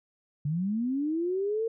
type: linear sweep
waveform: sine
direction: up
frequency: 140.2 to 460.8 Hz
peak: -26 dBFS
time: 0.45-1.68 s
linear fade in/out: 5 ms
effects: none